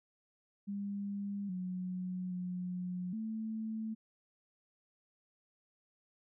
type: tone with pitch steps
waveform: sine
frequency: 201 / 182.9 / 180.5 / 220.2 Hz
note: G3 / F#3 / F#3 / A3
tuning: +44 / -20 / -43 / +2 cents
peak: -36 dBFS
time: 0.67-3.95 s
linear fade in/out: 20 ms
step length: 820 ms
effects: none